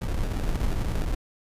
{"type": "noise with sample-and-hold", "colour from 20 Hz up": "brown", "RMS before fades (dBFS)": -26, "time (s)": [0.01, 1.15], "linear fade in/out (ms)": 10, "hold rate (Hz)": 1050, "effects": ["resampled to 32000 Hz"]}